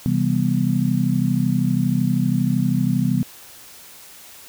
sine chord, C major seventh, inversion none, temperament just, 130.81 / 163.52 / 196.22 / 245.3 Hz, C3 / E3 / G3 / B3, 0 / -14 / +2 / -12 cents, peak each -22 dBFS, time 0.06-3.23 s, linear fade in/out 0 ms, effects white hiss -43 dBFS RMS until 4.48 s

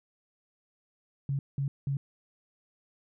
sine tone bursts, 138.59 Hz, C#3, in tune, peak -27 dBFS, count 3, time 1.29-1.97 s, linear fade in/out 2 ms, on 100 ms, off 190 ms, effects none

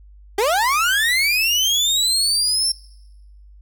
30% pulse linear sweep, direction up, 380 to 5430 Hz, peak -13 dBFS, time 0.38-2.72 s, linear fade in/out 5 ms, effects noise-tail reverb RT60 1.0 s tail -24 dB re dry + added 50 Hz sine -42 dBFS peak until 3.61 s

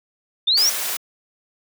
sine linear sweep, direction up, 3486 to 5920 Hz, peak -14 dBFS, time 0.47-0.7 s, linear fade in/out 10 ms
white noise, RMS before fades -25 dBFS, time 0.57-0.97 s, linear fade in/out 5 ms
effects high-pass 400 Hz 12 dB/octave

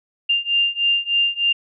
sine beating tone pair, 2794 / 2797.3 Hz, F7 / F7, 0 / +2 cents, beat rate 3.3 Hz, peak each -20 / -19 dBFS, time 0.29-1.53 s, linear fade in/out 10 ms, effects none

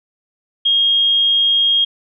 sine tone, 3250 Hz, G#7, 38 cents flat, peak -11 dBFS, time 0.65-1.85 s, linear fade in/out 10 ms, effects none

